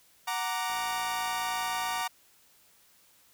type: chord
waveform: sawtooth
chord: Gb augmented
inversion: none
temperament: equal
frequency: 740 / 932.3 / 1174.7 Hz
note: Gb5 / Bb5 / D6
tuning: 0 / 0 / 0 cents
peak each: -31 / -29 / -32 dBFS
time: 0.27-2.08 s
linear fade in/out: 10 ms
type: click train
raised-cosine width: 0.5 ms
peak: -32 dBFS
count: 76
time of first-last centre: 0.7-2.011 s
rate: 57.2 Hz
effects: white hiss -62 dBFS RMS until 3.33 s